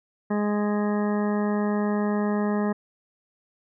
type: harmonic tone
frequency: 207.7 Hz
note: G#3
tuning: in tune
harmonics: 1 / 2 / 3 / 4 / 5 / 6 / 8 / 9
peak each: -23 / -29 / -33 / -35 / -37 / -39 / -41 / -42 dBFS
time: 0.3-2.73 s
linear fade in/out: 10 ms
effects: none